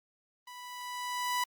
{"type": "tone with level ramp", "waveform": "sawtooth", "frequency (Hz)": 987.8, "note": "B5", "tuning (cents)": 0, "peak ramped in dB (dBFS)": [-42, -24], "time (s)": [0.47, 1.44], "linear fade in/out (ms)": 5, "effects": ["Opus 32 kbps"]}